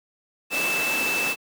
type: tone in noise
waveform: sine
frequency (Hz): 2637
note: E7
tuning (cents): 0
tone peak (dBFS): -23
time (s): 0.5-1.36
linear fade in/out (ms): 50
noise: pink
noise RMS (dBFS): -27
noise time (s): 0.5-1.36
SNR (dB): +1
effects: high-pass 300 Hz 12 dB/octave